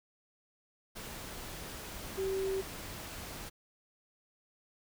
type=tone in noise; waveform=sine; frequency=384.6 Hz; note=G4; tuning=33 cents flat; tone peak=-31 dBFS; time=2.17-2.62 s; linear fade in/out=20 ms; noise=pink; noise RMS=-44 dBFS; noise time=0.95-3.5 s; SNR=+10 dB; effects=none